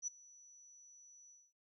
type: tone with ADSR envelope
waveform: sine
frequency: 5920 Hz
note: F#8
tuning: in tune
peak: -35 dBFS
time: 0.02-1.53 s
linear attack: 51 ms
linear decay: 15 ms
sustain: -23 dB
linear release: 230 ms
effects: none